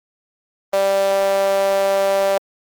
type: tone with high-pass filter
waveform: sawtooth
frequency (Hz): 196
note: G3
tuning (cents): 0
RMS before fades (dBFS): -17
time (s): 0.73-2.38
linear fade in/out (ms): 5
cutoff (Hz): 590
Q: 5
effects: Opus 24 kbps